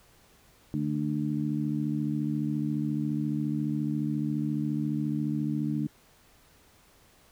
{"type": "harmonic tone", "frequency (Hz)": 74.4, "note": "D2", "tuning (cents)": 23, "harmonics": [2, 3, 4], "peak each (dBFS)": [-31, -31, -31], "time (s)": [0.74, 5.87], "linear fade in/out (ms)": 0, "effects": ["pink hiss -60 dBFS RMS until 7.31 s"]}